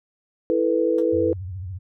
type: chord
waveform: sine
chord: E suspended fourth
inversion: none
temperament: equal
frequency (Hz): 329.6 / 440 / 493.9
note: E4 / A4 / B4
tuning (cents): 0 / 0 / 0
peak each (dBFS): -22 / -23 / -21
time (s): 0.5-1.33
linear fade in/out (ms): 0
type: tone with exponential decay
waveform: 10% pulse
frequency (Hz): 230.8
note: A#3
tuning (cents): -17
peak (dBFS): -30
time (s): 0.98-1.08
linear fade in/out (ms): 2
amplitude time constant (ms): 20
type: tone with vibrato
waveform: sine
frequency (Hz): 92.5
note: F#2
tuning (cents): 0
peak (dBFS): -29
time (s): 1.12-1.79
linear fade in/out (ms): 20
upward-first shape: triangle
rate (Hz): 14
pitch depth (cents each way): 170
effects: none